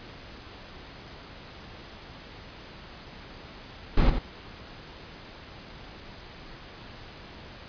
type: noise with echo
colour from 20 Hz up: brown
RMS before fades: -19 dBFS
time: 3.97-4.1 s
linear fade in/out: 5 ms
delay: 88 ms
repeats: 1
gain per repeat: -7 dB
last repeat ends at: 4.188 s
effects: pink hiss -45 dBFS RMS until 7.68 s + resampled to 11025 Hz